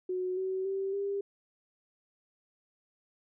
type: tone with pitch steps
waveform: sine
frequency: 367.2 / 377.5 / 388.1 / 399 Hz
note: F#4 / F#4 / G4 / G4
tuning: -13 / +35 / -17 / +31 cents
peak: -30 dBFS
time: 0.09-1.21 s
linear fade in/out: 5 ms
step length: 280 ms
effects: none